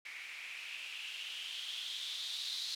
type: noise with low-pass filter sweep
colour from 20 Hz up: violet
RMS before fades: -43 dBFS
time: 0.05-2.75 s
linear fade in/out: 5 ms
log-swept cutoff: 2200 to 4100 Hz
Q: 5.9
effects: none